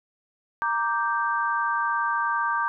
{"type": "chord", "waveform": "sine", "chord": "G minor", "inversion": "first", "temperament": "equal", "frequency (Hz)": [932.3, 1174.7, 1568], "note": ["Bb5", "D6", "G6"], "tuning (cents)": [0, 0, 0], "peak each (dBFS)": [-27, -26, -27], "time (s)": [0.62, 2.68], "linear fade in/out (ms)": 0, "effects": []}